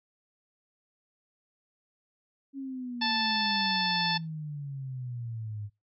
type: exponential sweep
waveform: sine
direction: down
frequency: 277.2 to 101.8 Hz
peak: -34 dBFS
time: 2.53-5.7 s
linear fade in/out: 50 ms
type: harmonic tone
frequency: 880 Hz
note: A5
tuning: in tune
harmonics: 1 / 2 / 3 / 4 / 5 / 6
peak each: -31 / -33 / -36 / -32 / -32 / -36 dBFS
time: 3.01-4.18 s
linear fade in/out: 10 ms
effects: noise-tail reverb RT60 0.2 s tail -22 dB re dry